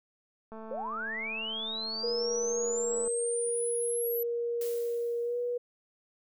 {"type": "click train", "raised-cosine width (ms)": 1, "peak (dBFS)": -32, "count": 566, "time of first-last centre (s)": [0.52, 3.077], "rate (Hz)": 221}
{"type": "linear sweep", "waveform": "sine", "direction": "up", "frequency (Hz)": [478.8, 11890], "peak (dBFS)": -33, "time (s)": [0.71, 4.23], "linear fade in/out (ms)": 2}
{"type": "tone with pitch glide", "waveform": "sine", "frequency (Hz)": [472.3, 485.3], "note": ["A#4", "B4"], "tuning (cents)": [23, -30], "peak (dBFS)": -29, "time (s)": [2.03, 5.58], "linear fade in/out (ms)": 10, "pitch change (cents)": 47, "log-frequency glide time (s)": [5.22, 5.38]}
{"type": "noise with exponential decay", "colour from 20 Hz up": "blue", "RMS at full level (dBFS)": -41, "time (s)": [4.61, 5.58], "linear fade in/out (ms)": 2, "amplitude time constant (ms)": 210}
{"effects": []}